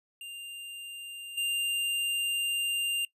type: tone with level steps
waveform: square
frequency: 2794 Hz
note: F7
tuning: in tune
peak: -40 / -28 dBFS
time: 0.21-3.05 s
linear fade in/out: 2 ms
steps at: 1.37 s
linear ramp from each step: 10 ms
effects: noise-tail reverb RT60 0.1 s tail -21 dB re dry + resampled to 32000 Hz